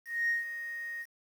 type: tone with ADSR envelope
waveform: sine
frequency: 1864.7 Hz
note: A#6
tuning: in tune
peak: -24 dBFS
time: 0.05-1.06 s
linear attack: 240 ms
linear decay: 150 ms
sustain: -12 dB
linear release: 47 ms
effects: tanh soft clip ceiling -23 dBFS + 9-bit